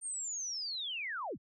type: linear sweep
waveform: sine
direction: down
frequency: 8870 to 55 Hz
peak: -36 dBFS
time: 0.01-1.38 s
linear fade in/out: 50 ms
effects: none